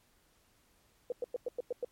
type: tone bursts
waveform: sine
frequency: 490.7 Hz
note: B4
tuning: 11 cents flat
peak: -31 dBFS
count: 7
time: 1.1-1.847 s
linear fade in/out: 2 ms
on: 21 ms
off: 100 ms
effects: pink hiss -69 dBFS RMS until 1.91 s + MP3 64 kbps